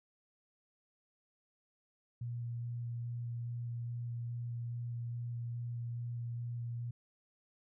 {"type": "tone with vibrato", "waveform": "sine", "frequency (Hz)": 118.9, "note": "A#2", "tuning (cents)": 35, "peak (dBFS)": -37, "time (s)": [2.21, 6.91], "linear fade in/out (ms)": 5, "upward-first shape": "square", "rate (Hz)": 2.4, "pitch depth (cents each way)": 8, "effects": []}